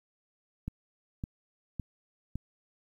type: click train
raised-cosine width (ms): 5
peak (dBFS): -22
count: 4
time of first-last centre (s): 0.68-2.356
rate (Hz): 1.79
effects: 10-bit